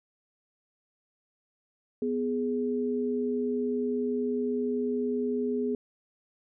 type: tone pair together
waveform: sine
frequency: 248.2 / 417.5 Hz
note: B3 / G#4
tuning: +9 / +9 cents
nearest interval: major sixth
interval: 900 cents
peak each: -29 / -29 dBFS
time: 2.02-5.75 s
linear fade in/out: 2 ms
effects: none